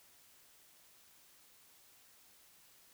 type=silence; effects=white hiss -64 dBFS RMS until 2.93 s